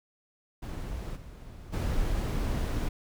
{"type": "noise with level steps", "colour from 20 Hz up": "brown", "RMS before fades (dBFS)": [-36, -45, -29], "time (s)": [0.62, 2.89], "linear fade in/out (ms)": 10, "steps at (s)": [1.15, 1.72], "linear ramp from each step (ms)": 20, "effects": []}